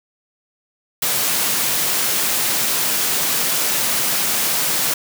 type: high-pass noise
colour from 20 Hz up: white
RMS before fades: -19 dBFS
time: 1.02-4.94 s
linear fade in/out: 5 ms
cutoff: 110 Hz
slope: 96 dB/octave
effects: none